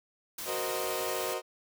white noise, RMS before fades -39 dBFS, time 0.38-1.34 s, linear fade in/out 5 ms
30% pulse chord, C half-diminished seventh, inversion second, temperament equal, 370 / 466.2 / 523.3 / 622.3 Hz, Gb4 / Bb4 / C5 / Eb5, 0 / 0 / 0 / 0 cents, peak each -35 dBFS, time 0.45-1.42 s, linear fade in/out 50 ms
effects none

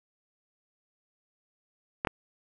clicks, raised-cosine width 0.5 ms, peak -12 dBFS, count 2, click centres 2.049 / 2.072 s, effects none

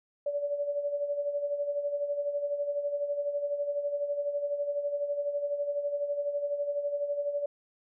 sine tone with tremolo, 576 Hz, D5, 34 cents flat, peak -26 dBFS, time 0.26-7.46 s, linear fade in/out 5 ms, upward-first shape sine, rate 12 Hz, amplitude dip 60%, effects none

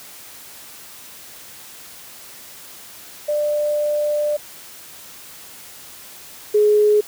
sine tone pair in turn, 594 / 420 Hz, D5 / G#4, +20 / +19 cents, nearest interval tritone, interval 601 cents, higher first, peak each -17 / -11 dBFS, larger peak second, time 3.28-4.37 / 6.54-7.01 s, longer first, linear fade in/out 10 ms, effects white hiss -40 dBFS RMS until 7.07 s + high-pass 60 Hz 12 dB/octave

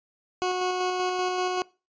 20% pulse tone with tremolo, 365.6 Hz, F#4, 21 cents flat, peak -19 dBFS, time 0.42-1.62 s, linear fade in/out 0 ms, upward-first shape square, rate 5.2 Hz, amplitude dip 25%, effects noise-tail reverb RT60 0.3 s tail -22 dB re dry + resampled to 16000 Hz

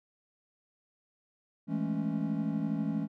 triangle chord, A major seventh, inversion second, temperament equal, 164.81 / 207.7 / 220 / 277.2 Hz, E3 / G#3 / A3 / C#4, 0 / 0 / 0 / 0 cents, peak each -33 dBFS, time 1.67-3.08 s, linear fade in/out 50 ms, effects none

